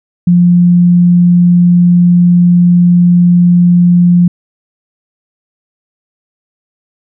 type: tone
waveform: sine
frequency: 175.6 Hz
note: F3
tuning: 10 cents sharp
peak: -3 dBFS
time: 0.27-4.28 s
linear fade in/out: 5 ms
effects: none